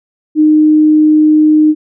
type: tone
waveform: sine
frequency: 306.9 Hz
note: D#4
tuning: 24 cents flat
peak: -4 dBFS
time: 0.35-1.75 s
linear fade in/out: 50 ms
effects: none